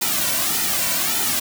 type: noise with flanger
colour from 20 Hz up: white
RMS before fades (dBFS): -21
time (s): 0.01-1.4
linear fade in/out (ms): 10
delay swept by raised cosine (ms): 1.8 to 2.43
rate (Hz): 1.7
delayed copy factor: -0.8
effects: none